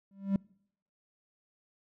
triangle tone with exponential growth, 196.2 Hz, G3, 2 cents sharp, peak -20 dBFS, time 0.11-0.36 s, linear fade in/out 2 ms, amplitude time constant 54 ms, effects noise-tail reverb RT60 0.7 s tail -26 dB re dry

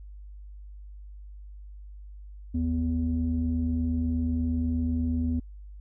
sine tone pair together, 78.4 / 246.9 Hz, D#2 / B3, +14 / 0 cents, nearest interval octave + minor sixth, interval 1986 cents, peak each -26 dBFS, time 2.54-5.4 s, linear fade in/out 10 ms, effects tanh soft clip ceiling -18 dBFS + added 50 Hz sine -41 dBFS peak until 5.8 s

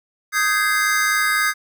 square chord, Ab major seventh, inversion second, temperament just, 1245.9 / 1557.4 / 1661.2 / 2077 Hz, Eb6 / G6 / Ab6 / C7, +2 / -12 / 0 / -13 cents, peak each -23 dBFS, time 0.32-1.54 s, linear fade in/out 50 ms, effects none

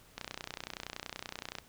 click train, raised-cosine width 0.2 ms, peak -21 dBFS, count 44, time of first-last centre 0.18-1.585 s, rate 30.6 Hz, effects pink hiss -60 dBFS RMS until 1.68 s

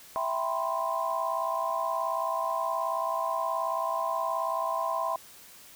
sine chord, C major seventh, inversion first, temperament equal, 659.3 / 784 / 987.8 / 1046.5 Hz, E5 / G5 / B5 / C6, 0 / 0 / 0 / 0 cents, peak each -32 / -36 / -33 / -31 dBFS, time 0.16-5.16 s, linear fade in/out 0 ms, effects white hiss -51 dBFS RMS until 5.75 s

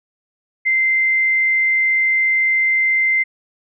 sine tone, 2081 Hz, C7, 10 cents flat, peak -13 dBFS, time 0.65-3.24 s, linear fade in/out 20 ms, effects none

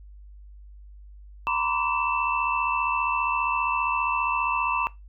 sine tone cluster, 940 / 1015 / 1155 / 2659 Hz, A#5 / B5 / D6 / E7, +14 / +47 / -29 / +14 cents, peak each -28 dBFS, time 1.47-4.87 s, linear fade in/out 0 ms, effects noise-tail reverb RT60 0.2 s tail -19 dB re dry + added 50 Hz sine -43 dBFS peak until 5.08 s

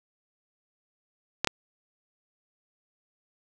clicks, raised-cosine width 0.2 ms, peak -6 dBFS, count 2, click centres 1.446 / 1.473 s, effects none

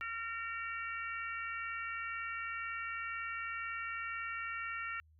harmonic tone, 458 Hz, A#4, 31 cents flat, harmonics 3 / 4 / 5 / 6, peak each -41 / -43 / -45 / -47 dBFS, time 0.01-5 s, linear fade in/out 0 ms, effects added 78 Hz sine -62 dBFS peak until 5.19 s

